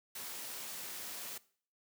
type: noise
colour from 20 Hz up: white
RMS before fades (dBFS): -44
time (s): 0.15-1.38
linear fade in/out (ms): 5
effects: noise-tail reverb RT60 0.5 s tail -20 dB re dry + high-pass 150 Hz 12 dB/octave